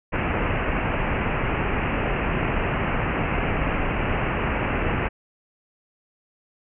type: low-pass noise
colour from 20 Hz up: pink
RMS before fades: -24 dBFS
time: 0.12-5.09 s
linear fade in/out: 20 ms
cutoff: 2800 Hz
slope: 96 dB/octave
effects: none